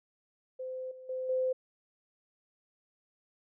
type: tone with level steps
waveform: sine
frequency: 515 Hz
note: C5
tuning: 28 cents flat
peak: -36 / -46 / -33 / -27 dBFS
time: 0.59-1.53 s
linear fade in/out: 10 ms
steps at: 0.91 / 1.09 / 1.29 s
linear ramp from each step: 5 ms
effects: none